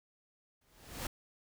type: noise with exponential growth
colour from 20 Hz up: pink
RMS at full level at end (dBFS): -36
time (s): 0.61-1.07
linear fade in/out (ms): 5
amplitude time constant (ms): 100
effects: none